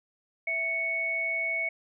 sine tone pair together, 659.1 / 2217 Hz, E5 / C#7, 0 / 0 cents, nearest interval octave + major sixth, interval 2100 cents, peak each -37 / -27 dBFS, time 0.47-1.69 s, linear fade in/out 5 ms, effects none

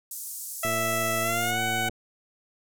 white band-pass noise, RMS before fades -37 dBFS, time 0.11-1.51 s, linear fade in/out 2 ms, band 6600 to 14000 Hz, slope 24 dB/octave
15% pulse tone with pitch glide, 659.3 to 748.6 Hz, E5 to F#5, 0 to +20 cents, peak -19 dBFS, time 0.63-1.89 s, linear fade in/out 5 ms, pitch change +220 cents, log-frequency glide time 1.22-1.6 s
click train, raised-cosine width 2 ms, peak -23 dBFS, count 143, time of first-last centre 0.65-1.896 s, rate 114 Hz
effects none

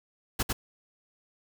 pink noise with echo, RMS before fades -27 dBFS, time 0.39-0.43 s, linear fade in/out 10 ms, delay 100 ms, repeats 1, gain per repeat -2 dB, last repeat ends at 0.53 s, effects none

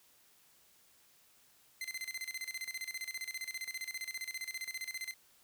sawtooth tone with tremolo, 2066 Hz, C7, 22 cents flat, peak -34 dBFS, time 1.81-5.14 s, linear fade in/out 2 ms, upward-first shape square, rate 15 Hz, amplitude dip 80%, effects white hiss -66 dBFS RMS until 5.43 s

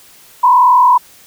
sine tone with frequency modulation, 991 Hz, B5, 6 cents sharp, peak -5 dBFS, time 0.43-0.98 s, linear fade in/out 10 ms, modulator 41.4 Hz, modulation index 1, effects white hiss -43 dBFS RMS until 1.26 s

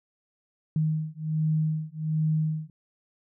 sine beating tone pair, 155.56 / 156.86 Hz, D#3 / D#3, 0 / +14 cents, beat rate 1.3 Hz, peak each -27 dBFS, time 0.76-2.7 s, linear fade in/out 2 ms, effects none

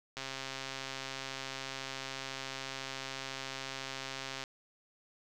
click train, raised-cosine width 0.2 ms, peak -22 dBFS, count 573, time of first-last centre 0.17-4.439 s, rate 134 Hz, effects none

